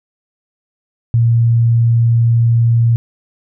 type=tone; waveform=sine; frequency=116.54 Hz; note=A#2; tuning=in tune; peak=-8 dBFS; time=1.14-2.96 s; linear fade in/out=0 ms; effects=none